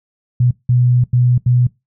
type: tone bursts at uneven times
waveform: sine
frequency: 123.47 Hz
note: B2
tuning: in tune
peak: -9 dBFS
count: 4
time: 0.4-0.51 / 0.69-1.04 / 1.13-1.38 / 1.46-1.67 s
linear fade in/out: 5 ms
effects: noise-tail reverb RT60 0.2 s tail -21 dB re dry